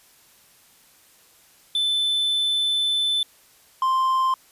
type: tone pair in turn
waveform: triangle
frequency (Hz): 3520 / 1046.5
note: A7 / C6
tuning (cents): 0 / 0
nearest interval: octave + major sixth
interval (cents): 2100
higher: first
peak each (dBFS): -18 / -16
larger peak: second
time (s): 1.75-3.23 / 3.82-4.34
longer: first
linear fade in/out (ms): 2
effects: white hiss -55 dBFS RMS until 4.51 s + resampled to 32000 Hz